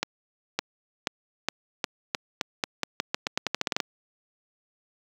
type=accelerating click train; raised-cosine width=0.2 ms; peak=-7 dBFS; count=20; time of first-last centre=0.03-3.802 s; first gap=560 ms; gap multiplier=0.86; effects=high-pass 150 Hz 12 dB/octave + 8-bit